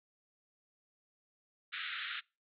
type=band-pass noise; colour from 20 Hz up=pink; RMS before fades=-41 dBFS; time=1.72-2.21 s; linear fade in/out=20 ms; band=1300 to 3900 Hz; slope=96 dB/octave; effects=noise-tail reverb RT60 0.3 s tail -26 dB re dry